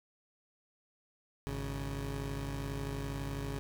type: tone pair together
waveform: 20% pulse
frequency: 52.15 / 138.59 Hz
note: G#1 / C#3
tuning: +8 / 0 cents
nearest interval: octave + perfect fourth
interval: 1692 cents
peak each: -34 / -34 dBFS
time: 1.47-3.59 s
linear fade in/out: 0 ms
effects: none